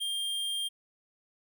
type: tone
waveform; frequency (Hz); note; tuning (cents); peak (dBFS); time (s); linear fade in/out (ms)
square; 3200; G7; +35; -31; 0-0.69; 20
effects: none